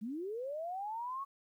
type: linear sweep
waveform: sine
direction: up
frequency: 198.8 to 1121 Hz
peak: -37 dBFS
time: 0.01-1.25 s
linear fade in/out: 20 ms
effects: 12-bit